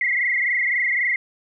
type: tone with frequency modulation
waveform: sine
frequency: 2044 Hz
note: C7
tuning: 41 cents flat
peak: -18 dBFS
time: 0.01-1.16 s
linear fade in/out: 2 ms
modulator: 23.8 Hz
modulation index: 5
effects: none